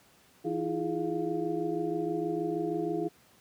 sine tone cluster, 165.4 / 317.1 / 343.4 / 417.6 / 701 Hz, E3 / D#4 / F4 / G#4 / F5, +6 / +33 / -29 / +10 / +6 cents, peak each -39 / -34 / -33 / -34 / -39 dBFS, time 0.44-3.09 s, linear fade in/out 20 ms, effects pink hiss -61 dBFS RMS until 3.4 s + high-pass 100 Hz 12 dB/octave

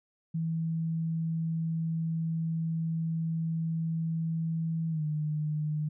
sine tone with pitch glide, 163 to 152.08 Hz, E3 to D#3, -19 to -39 cents, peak -28 dBFS, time 0.34-5.89 s, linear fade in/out 10 ms, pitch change -120 cents, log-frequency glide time 4.9-5.03 s, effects none

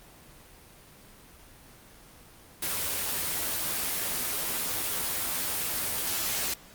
white noise with comb filter, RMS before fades -30 dBFS, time 2.62-6.54 s, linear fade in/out 5 ms, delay 12 ms, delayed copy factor +0.65, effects pink hiss -52 dBFS RMS until 6.74 s + Opus 24 kbps

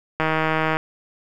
click train, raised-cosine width 0.5 ms, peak -6 dBFS, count 91, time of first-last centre 0.2-0.77 s, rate 158 Hz, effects 8-bit

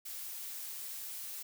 blue noise, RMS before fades -43 dBFS, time 0.05-1.43 s, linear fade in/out 10 ms, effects none

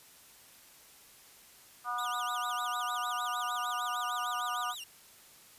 harmonic tone, 243.4 Hz, B3, 25 cents flat, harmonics 3 / 4 / 5 / 6, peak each -39 / -40 / -34 / -42 dBFS, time 1.84-4.75 s, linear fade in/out 50 ms
sawtooth tone with vibrato, 3288 Hz, G#7, 18 cents flat, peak -38 dBFS, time 1.98-4.84 s, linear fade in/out 5 ms, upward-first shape sine, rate 6.6 Hz, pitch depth 300 cents each way
effects white hiss -57 dBFS RMS until 5.58 s + resampled to 32000 Hz

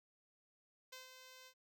5% pulse tone with ADSR envelope, 515 Hz, C5, 28 cents flat, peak -38 dBFS, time 0.92-1.54 s, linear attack 10 ms, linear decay 140 ms, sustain -7 dB, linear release 72 ms, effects none

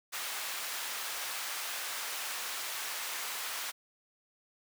pink high-pass noise, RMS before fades -38 dBFS, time 0.12-3.72 s, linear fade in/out 20 ms, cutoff 1100 Hz, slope 12 dB/octave, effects none

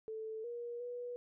sine tone with pitch steps, 439.8 / 475.9 / 487 Hz, A4 / A#4 / B4, -1 / +36 / -24 cents, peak -40 dBFS, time 0.08-1.16 s, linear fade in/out 0 ms, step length 360 ms, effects none

